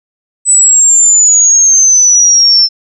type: exponential sweep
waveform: sine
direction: down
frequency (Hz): 8020 to 5320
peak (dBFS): -3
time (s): 0.45-2.69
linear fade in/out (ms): 50
effects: none